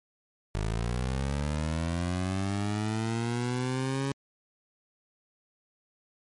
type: linear sweep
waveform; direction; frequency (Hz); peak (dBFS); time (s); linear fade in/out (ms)
20% pulse; up; 51.2 to 138.59; -23; 0.55-4.12; 0
effects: MP3 48 kbps